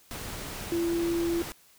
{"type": "tone in noise", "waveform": "sine", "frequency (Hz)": 338.8, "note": "E4", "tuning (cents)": 48, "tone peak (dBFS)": -25, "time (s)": [0.72, 1.42], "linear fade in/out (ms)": 0, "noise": "pink", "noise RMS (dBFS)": -38, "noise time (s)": [0.11, 1.52], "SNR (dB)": 10, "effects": ["white hiss -59 dBFS RMS until 1.78 s"]}